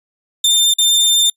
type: tone with dropouts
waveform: sawtooth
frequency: 3596 Hz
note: A7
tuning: 37 cents sharp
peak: -7 dBFS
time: 0.44-1.3 s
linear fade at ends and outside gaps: 5 ms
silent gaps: 0.739-0.784 s
effects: noise-tail reverb RT60 0.1 s tail -26 dB re dry + resampled to 32000 Hz